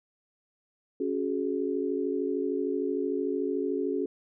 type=chord; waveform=sine; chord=C# suspended fourth; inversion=none; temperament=equal with one note detuned; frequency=277.2 / 370 / 423.3 Hz; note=C#4 / F#4 / G#4; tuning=0 / 0 / +33 cents; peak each=-31 dBFS; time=1-4.06 s; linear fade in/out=5 ms; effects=none